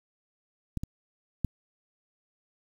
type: clicks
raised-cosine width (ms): 5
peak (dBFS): -18 / -21 / -14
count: 3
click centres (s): 0.773 / 0.835 / 1.447
effects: 8-bit

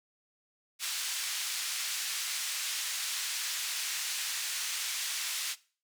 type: band-pass noise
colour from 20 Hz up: white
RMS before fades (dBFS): -35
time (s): 0.79-5.56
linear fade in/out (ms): 50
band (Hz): 1800 to 7700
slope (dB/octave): 12
effects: noise-tail reverb RT60 0.4 s tail -20 dB re dry

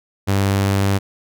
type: tone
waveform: sawtooth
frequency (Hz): 98.5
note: G2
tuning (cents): +9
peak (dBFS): -11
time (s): 0.27-0.99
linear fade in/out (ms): 20
effects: none

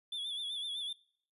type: tone with vibrato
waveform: triangle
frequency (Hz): 3458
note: A7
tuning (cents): -31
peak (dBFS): -35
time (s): 0.12-0.93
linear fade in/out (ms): 5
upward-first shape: sine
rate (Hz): 7.9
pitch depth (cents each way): 68
effects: noise-tail reverb RT60 0.6 s tail -22 dB re dry + resampled to 32000 Hz

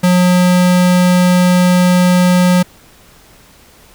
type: tone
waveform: square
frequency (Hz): 180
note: F#3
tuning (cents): -47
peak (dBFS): -8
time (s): 0.03-2.63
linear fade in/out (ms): 10
effects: pink hiss -44 dBFS RMS until 3.94 s

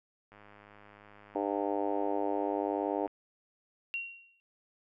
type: click train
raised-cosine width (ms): 0.5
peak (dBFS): -39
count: 285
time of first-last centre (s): 0.32-3.077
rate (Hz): 103
type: harmonic tone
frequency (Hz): 100.7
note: G2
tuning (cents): +47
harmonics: 3 / 4 / 5 / 6 / 7 / 8 / 9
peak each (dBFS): -35 / -36 / -37 / -38 / -38 / -39 / -40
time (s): 1.35-3.07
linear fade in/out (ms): 5
type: tone with exponential decay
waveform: sine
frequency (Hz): 2748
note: F7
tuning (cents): -29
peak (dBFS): -30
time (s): 3.94-4.4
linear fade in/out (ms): 0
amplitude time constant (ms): 100
effects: none

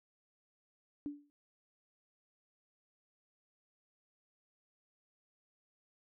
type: tone with exponential decay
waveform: sine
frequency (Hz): 290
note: D4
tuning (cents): -22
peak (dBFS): -34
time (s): 1.06-1.3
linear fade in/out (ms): 0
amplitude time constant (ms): 51
effects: none

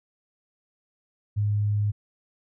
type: tone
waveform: sine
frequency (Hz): 103.83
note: G#2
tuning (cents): 0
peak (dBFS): -21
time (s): 1.36-1.92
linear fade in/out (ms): 20
effects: none

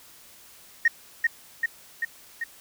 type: tone with echo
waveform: sine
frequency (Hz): 1858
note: A#6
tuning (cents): -6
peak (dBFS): -14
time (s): 0.85-0.88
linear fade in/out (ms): 5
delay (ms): 390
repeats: 4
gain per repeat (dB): -3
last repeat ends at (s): 2.44
effects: tanh soft clip ceiling -11 dBFS + white hiss -51 dBFS RMS until 2.6 s

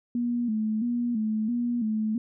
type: tone with vibrato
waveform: sine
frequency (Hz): 228.1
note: A#3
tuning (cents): -37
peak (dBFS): -24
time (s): 0.15-2.18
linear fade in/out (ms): 2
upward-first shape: square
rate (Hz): 1.5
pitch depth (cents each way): 88
effects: none

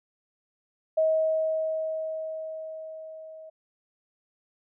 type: tone with level ramp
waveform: sine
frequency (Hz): 635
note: D#5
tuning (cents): +35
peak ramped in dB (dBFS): -19 to -42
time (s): 0.97-3.5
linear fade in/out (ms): 10
effects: none

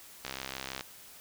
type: click train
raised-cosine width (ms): 0.2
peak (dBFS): -19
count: 38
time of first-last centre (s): 0.25-0.809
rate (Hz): 66.2
effects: white hiss -52 dBFS RMS until 1.2 s

